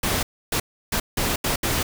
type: noise bursts at uneven times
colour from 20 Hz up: pink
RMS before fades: -23 dBFS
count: 6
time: 0.03-0.23 / 0.52-0.6 / 0.92-1 / 1.17-1.36 / 1.44-1.56 / 1.63-1.83 s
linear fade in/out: 5 ms
effects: none